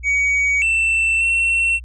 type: tone with pitch steps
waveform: triangle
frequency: 2255 / 2675 / 2710 Hz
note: C#7 / E7 / E7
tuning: +29 / +25 / +47 cents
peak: -13 dBFS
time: 0.03-1.8 s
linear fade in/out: 50 ms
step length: 590 ms
effects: added 60 Hz sine -32 dBFS peak until 1.84 s + resampled to 22050 Hz